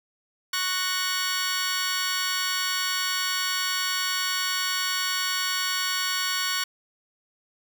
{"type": "chord", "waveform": "15% pulse", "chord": "F# major", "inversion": "second", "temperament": "just", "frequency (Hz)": [1110, 1480, 1850], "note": ["C#6", "F#6", "A#6"], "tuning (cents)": [2, 0, -14], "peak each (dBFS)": [-23, -22, -26], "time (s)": [0.53, 6.64], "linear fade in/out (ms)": 5, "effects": []}